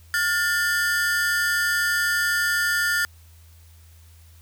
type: ring-modulated tone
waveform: 45% pulse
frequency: 1600 Hz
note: G6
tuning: 35 cents sharp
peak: -17 dBFS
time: 0.14-3.05 s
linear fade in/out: 0 ms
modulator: 176 Hz
effects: added 82 Hz sine -47 dBFS peak until 4.41 s + white hiss -57 dBFS RMS until 4.41 s